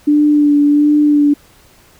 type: tone with vibrato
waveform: sine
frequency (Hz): 293.7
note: D4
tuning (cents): 0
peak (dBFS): -7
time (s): 0.07-1.34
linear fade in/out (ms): 10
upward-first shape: sine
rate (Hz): 1.4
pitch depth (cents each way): 22
effects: pink hiss -47 dBFS RMS until 1.99 s